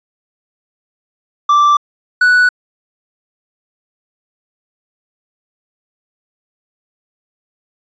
triangle tone pair in turn, 1172 / 1479.7 Hz, D6 / F#6, -4 / 0 cents, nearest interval major third, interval 404 cents, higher second, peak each -5 dBFS, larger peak neither, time 1.49-1.77 / 2.21-2.49 s, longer neither, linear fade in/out 5 ms, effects resampled to 16000 Hz

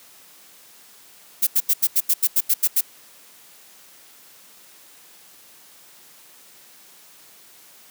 violet noise bursts, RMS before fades -17 dBFS, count 11, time 1.42-2.81 s, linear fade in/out 10 ms, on 50 ms, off 84 ms, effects white hiss -49 dBFS RMS until 7.9 s + high-pass 150 Hz 12 dB/octave

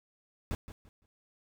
brown noise with echo, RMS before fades -33 dBFS, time 0.51-0.55 s, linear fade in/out 0 ms, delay 170 ms, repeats 3, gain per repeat -12 dB, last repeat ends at 1.06 s, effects none

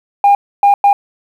sine tone bursts at uneven times, 807 Hz, G#5, 50 cents flat, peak -3 dBFS, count 3, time 0.24-0.35 / 0.63-0.74 / 0.84-0.93 s, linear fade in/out 2 ms, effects tanh soft clip ceiling -3 dBFS + 7-bit

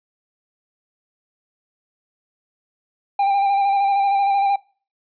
triangle tone with vibrato, 795 Hz, G5, 24 cents sharp, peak -13 dBFS, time 3.19-4.56 s, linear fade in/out 5 ms, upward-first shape square, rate 13 Hz, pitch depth 21 cents each way, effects noise-tail reverb RT60 0.4 s tail -24 dB re dry + resampled to 11025 Hz

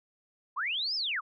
sine linear two-way sweep, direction up then down, 932.3 to 5350 to 1028 Hz, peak -29 dBFS, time 0.56-1.21 s, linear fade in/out 20 ms, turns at 0.95 s, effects none

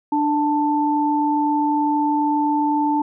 sine tone pair together, 296.3 / 884 Hz, D4 / A5, +15 / +8 cents, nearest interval octave + perfect fifth, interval 1893 cents, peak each -19 dBFS, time 0.12-3.02 s, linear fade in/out 5 ms, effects none

